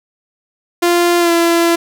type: tone with pitch glide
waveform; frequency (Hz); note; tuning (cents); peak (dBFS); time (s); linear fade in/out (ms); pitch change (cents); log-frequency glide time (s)
sawtooth; 347.3 to 338.2; F4 to E4; -10 to +44; -6; 0.82-1.76; 10; -46; 1.19-1.31
effects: none